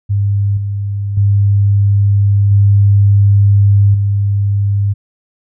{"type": "tone with level steps", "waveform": "sine", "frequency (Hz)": 100.7, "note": "G2", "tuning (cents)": 47, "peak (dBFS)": [-10, -15, -7, -5, -10], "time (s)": [0.09, 4.94], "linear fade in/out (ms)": 20, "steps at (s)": [0.57, 1.17, 2.51, 3.94], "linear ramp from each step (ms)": 5, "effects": []}